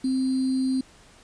sine tone with sample-and-hold, 261.6 Hz, C4, in tune, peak -21 dBFS, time 0.04-0.81 s, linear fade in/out 5 ms, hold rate 4410 Hz, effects pink hiss -53 dBFS RMS until 1.23 s + resampled to 22050 Hz

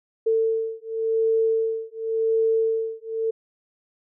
sine beating tone pair, 447.4 / 448.31 Hz, A4 / A4, +29 / +32 cents, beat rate 0.91 Hz, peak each -23 dBFS, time 0.26-3.31 s, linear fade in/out 10 ms, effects none

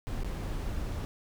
brown noise with dropouts, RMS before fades -34 dBFS, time 0.07-1.05 s, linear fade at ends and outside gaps 0 ms, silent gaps 0.234-0.246 s, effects none

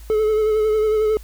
triangle tone with vibrato, 431.2 Hz, A4, 35 cents flat, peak -13 dBFS, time 0.1-1.17 s, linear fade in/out 0 ms, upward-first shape sine, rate 11 Hz, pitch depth 29 cents each way, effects added 54 Hz sine -36 dBFS peak until 1.23 s + white hiss -49 dBFS RMS until 1.23 s

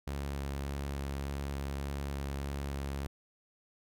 sawtooth tone with vibrato, 69.7 Hz, C#2, 10 cents sharp, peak -31 dBFS, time 0.07-3.07 s, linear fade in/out 5 ms, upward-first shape square, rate 1.7 Hz, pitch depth 9 cents each way, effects none

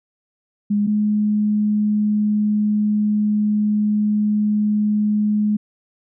sine tone pair in turn, 206 / 210.2 Hz, G#3 / G#3, -14 / +21 cents, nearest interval unison, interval 35 cents, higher second, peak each -15 dBFS, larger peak neither, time 0.7-0.87 / 0.87-5.57 s, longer second, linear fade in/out 10 ms, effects none

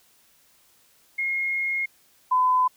sine tone pair in turn, 2149 / 1011.3 Hz, C7 / B5, +46 / +41 cents, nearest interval octave + minor second, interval 1305 cents, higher first, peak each -23 / -17 dBFS, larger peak second, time 1.18-1.86 / 2.31-2.68 s, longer first, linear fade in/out 10 ms, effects white hiss -60 dBFS RMS until 2.76 s

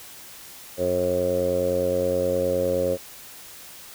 10% pulse tone with low-pass filter, 89.7 Hz, F2, 47 cents sharp, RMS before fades -23 dBFS, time 0.77-2.98 s, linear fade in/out 50 ms, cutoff 530 Hz, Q 8.6, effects white hiss -43 dBFS RMS until 3.94 s

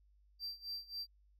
triangle tone with tremolo, 4700 Hz, D8, 1 cent sharp, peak -38 dBFS, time 0.39-1.07 s, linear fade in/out 50 ms, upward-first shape sine, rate 3.7 Hz, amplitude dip 90%, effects added 50 Hz sine -65 dBFS peak until 1.39 s

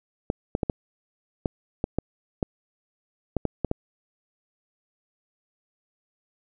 clicks, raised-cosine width 2 ms, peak -10 dBFS, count 12, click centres 0.301 / 0.551 / 0.632 / 0.698 / 1.458 / 1.841 / 1.986 / 2.428 / 3.367 / 3.453 / 3.647 / 3.714 s, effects none

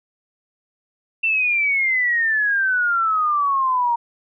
sine exponential sweep, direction down, 2700 to 932.3 Hz, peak -16 dBFS, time 1.23-3.96 s, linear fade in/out 10 ms, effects none

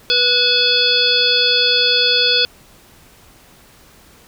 harmonic tone with a mistuned harmonic, 490 Hz, B4, 14 cents flat, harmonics 1 / 3 / 5 / 7 / 9 / 10, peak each -22 / -22 / -21 / -16 / -17 / -20 dBFS, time 0.1-2.45 s, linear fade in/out 0 ms, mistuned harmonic 5, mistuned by +85 cents, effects pink hiss -47 dBFS RMS until 4.27 s

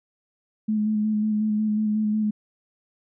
sine tone with vibrato, 213.6 Hz, G#3, 49 cents sharp, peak -20 dBFS, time 0.68-2.31 s, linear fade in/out 10 ms, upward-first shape square, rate 5.5 Hz, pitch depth 18 cents each way, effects none

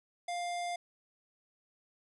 square tone, 701 Hz, F5, 6 cents sharp, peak -35 dBFS, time 0.28-0.76 s, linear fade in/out 5 ms, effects resampled to 24000 Hz

